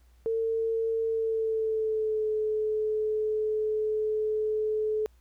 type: tone with pitch glide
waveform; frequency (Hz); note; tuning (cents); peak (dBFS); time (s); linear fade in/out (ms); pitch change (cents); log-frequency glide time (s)
sine; 451 to 430.4; A4 to A4; +43 to -38; -25; 0.26-5.06; 0; -81; 1.05-2.28
effects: added 60 Hz sine -56 dBFS peak until 5.2 s + pink hiss -69 dBFS RMS until 5.2 s